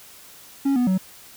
triangle tone with pitch steps, 275.6 / 246.4 / 187.6 Hz, C#4 / B3 / F#3, -10 / -4 / +24 cents, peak -15 dBFS, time 0.65-0.98 s, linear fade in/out 10 ms, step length 110 ms, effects white hiss -46 dBFS RMS until 1.36 s

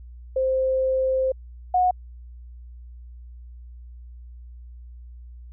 sine tone pair in turn, 523.3 / 729 Hz, C5 / F#5, 0 / -26 cents, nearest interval tritone, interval 574 cents, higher second, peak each -19 / -16 dBFS, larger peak second, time 0.36-1.32 / 1.74-1.91 s, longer first, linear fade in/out 5 ms, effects added 60 Hz sine -39 dBFS peak until 5.52 s

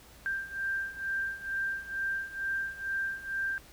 sine beating tone pair, 1579 / 1581.2 Hz, G6 / G6, +12 / +15 cents, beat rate 2.2 Hz, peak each -36 / -33 dBFS, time 0.26-3.58 s, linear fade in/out 0 ms, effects added 57 Hz sine -58 dBFS peak until 3.72 s + pink hiss -55 dBFS RMS until 3.72 s

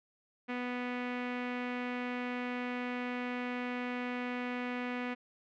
sawtooth tone with low-pass filter, 246.9 Hz, B3, in tune, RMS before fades -37 dBFS, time 0.48-5.15 s, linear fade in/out 20 ms, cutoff 2300 Hz, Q 2.6, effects none

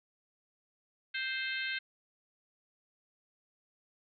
harmonic tone, 523.3 Hz, C5, in tune, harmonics 3 / 4 / 5 / 6 / 7 / 8, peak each -37 / -39 / -41 / -43 / -44 / -45 dBFS, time 1.14-1.79 s, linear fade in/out 10 ms, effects none

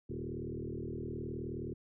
sine tone with frequency modulation, 240.8 Hz, B3, 44 cents flat, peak -37 dBFS, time 0.09-1.74 s, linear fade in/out 10 ms, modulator 39.2 Hz, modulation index 4.4, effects none

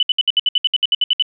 sine tone bursts, 2986 Hz, F#7, 15 cents sharp, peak -11 dBFS, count 14, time 0-1.224 s, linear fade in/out 2 ms, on 28 ms, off 64 ms, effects none

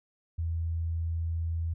sine tone, 82.7 Hz, E2, 6 cents sharp, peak -28 dBFS, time 0.38-1.74 s, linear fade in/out 10 ms, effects none

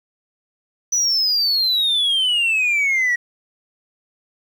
sine exponential sweep, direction down, 6000 to 1903 Hz, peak -13 dBFS, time 0.92-3.16 s, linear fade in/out 10 ms, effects tanh soft clip ceiling -14 dBFS + 8-bit

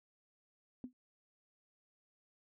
sine tone with exponential decay, 251.2 Hz, B3, 30 cents sharp, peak -37 dBFS, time 0.84-0.93 s, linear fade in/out 1 ms, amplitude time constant 19 ms, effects none

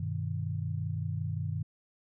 sine chord, G augmented, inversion none, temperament equal, 98 / 123.47 / 155.56 Hz, G2 / B2 / D#3, 0 / 0 / 0 cents, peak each -34 / -37 / -35 dBFS, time 0-1.63 s, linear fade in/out 5 ms, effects none

